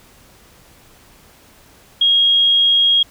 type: tone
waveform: sine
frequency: 3272 Hz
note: G#7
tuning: 26 cents flat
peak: -10 dBFS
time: 2.01-3.03 s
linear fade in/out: 5 ms
effects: pink hiss -48 dBFS RMS until 3.1 s